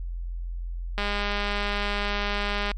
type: click train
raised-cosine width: 0.3 ms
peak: -12 dBFS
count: 355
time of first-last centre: 0.98-2.715 s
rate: 204 Hz
effects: added 43 Hz sine -29 dBFS peak until 2.77 s + MP3 64 kbps